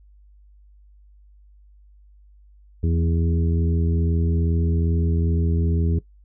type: harmonic tone with a mistuned harmonic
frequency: 82.41 Hz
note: E2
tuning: in tune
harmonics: 1 / 2 / 3 / 4 / 5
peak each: -19 / -25 / -31 / -33 / -33 dBFS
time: 2.83-5.99 s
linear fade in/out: 5 ms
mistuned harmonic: 2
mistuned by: +31 cents
effects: noise-tail reverb RT60 0.1 s tail -17 dB re dry + added 50 Hz sine -48 dBFS peak until 6.24 s